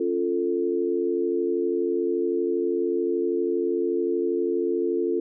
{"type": "chord", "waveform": "sine", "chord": "Db augmented", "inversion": "none", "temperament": "equal with one note detuned", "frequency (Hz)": [277.2, 349.2, 442.3], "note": ["Db4", "F4", "A4"], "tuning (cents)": [0, 0, 9], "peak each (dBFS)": [-30, -24, -26], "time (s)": [0, 5.2], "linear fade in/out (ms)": 5, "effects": []}